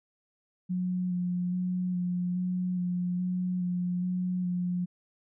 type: tone with vibrato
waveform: sine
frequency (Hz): 180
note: F#3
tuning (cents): -47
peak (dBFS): -27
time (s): 0.69-4.86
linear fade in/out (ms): 20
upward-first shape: square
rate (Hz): 1.2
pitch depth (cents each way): 15
effects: none